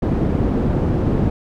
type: low-pass noise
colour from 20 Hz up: white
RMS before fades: -18 dBFS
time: 0.02-1.3 s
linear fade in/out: 5 ms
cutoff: 270 Hz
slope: 12 dB/octave
effects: none